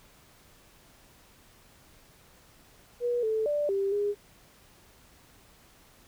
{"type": "tone with pitch steps", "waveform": "sine", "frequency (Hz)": [483, 438.8, 588, 393.5, 409.6], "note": ["B4", "A4", "D5", "G4", "G#4"], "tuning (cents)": [-39, -5, 2, 7, -24], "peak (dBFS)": -25, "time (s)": [3, 4.15], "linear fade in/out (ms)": 50, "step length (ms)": 230, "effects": ["pink hiss -58 dBFS RMS until 6.07 s"]}